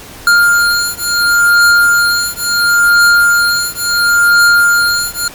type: beating tone pair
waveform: square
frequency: 1405 / 1405.72 Hz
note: F6 / F6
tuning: +10 / +11 cents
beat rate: 0.72 Hz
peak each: -11 dBFS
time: 0.27-5.28 s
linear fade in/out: 2 ms
effects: pink hiss -32 dBFS RMS until 5.34 s + MP3 96 kbps